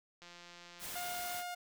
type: click train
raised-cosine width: 0.2 ms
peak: -36 dBFS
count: 129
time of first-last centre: 0.22-0.956 s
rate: 174 Hz
type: noise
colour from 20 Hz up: white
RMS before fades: -44 dBFS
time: 0.79-1.44 s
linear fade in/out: 50 ms
type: tone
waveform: sawtooth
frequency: 711 Hz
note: F5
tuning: 31 cents sharp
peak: -36 dBFS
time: 0.95-1.55 s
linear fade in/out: 10 ms
effects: none